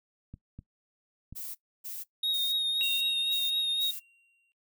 clicks, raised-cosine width 5 ms, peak -31 dBFS, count 3, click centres 0.34 / 0.59 / 1.326 s
violet noise bursts, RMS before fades -39 dBFS, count 6, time 1.35-4 s, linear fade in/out 20 ms, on 200 ms, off 290 ms
triangle tone with vibrato, 3729 Hz, A#7, in tune, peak -25 dBFS, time 2.23-3.91 s, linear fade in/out 5 ms, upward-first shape triangle, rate 3.9 Hz, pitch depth 29 cents each way
triangle tone with exponential decay, 2757 Hz, F7, 23 cents flat, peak -28 dBFS, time 2.81-4.52 s, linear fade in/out 0 ms, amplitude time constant 370 ms
effects noise-tail reverb RT60 0.1 s tail -18 dB re dry

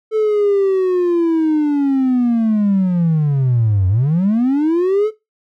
triangle linear two-way sweep, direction down then up, 440 to 90.1 to 440 Hz, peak -9 dBFS, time 0.11-5.11 s, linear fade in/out 50 ms, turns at 3.88 s, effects noise-tail reverb RT60 0.2 s tail -17 dB re dry + tanh soft clip ceiling -7 dBFS

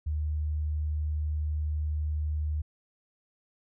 sine tone, 76 Hz, D#2, 40 cents flat, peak -27 dBFS, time 0.06-2.62 s, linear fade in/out 10 ms, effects none

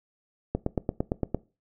click train, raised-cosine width 2 ms, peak -12 dBFS, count 8, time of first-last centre 0.55-1.346 s, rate 8.79 Hz, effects noise-tail reverb RT60 0.3 s tail -20 dB re dry

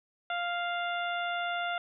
harmonic tone, 698.5 Hz, F5, in tune, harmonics 1 / 2 / 3 / 4 / 5, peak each -33 / -34 / -41 / -42 / -42 dBFS, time 0.3-1.78 s, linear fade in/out 2 ms, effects none

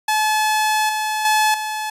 sawtooth tone with level steps, 860 Hz, A5, 40 cents flat, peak -12 / -16 / -10 / -19 dBFS, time 0.08-1.9 s, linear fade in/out 5 ms, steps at 0.89 / 1.25 / 1.54 s, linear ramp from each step 2 ms, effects resampled to 32000 Hz

